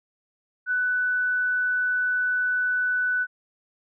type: tone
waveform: sine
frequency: 1492 Hz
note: F#6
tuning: 14 cents sharp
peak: -21 dBFS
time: 0.66-3.27 s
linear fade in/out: 50 ms
effects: none